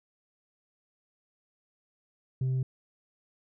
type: tone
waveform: sine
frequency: 130 Hz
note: C3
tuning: 11 cents flat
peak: -23 dBFS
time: 2.41-2.63 s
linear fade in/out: 5 ms
effects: tanh soft clip ceiling -25 dBFS